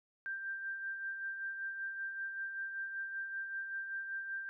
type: tone with tremolo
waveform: sine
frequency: 1578 Hz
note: G6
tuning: 11 cents sharp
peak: -36 dBFS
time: 0.26-4.49 s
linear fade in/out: 0 ms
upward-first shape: sine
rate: 5.2 Hz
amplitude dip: 45%
effects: none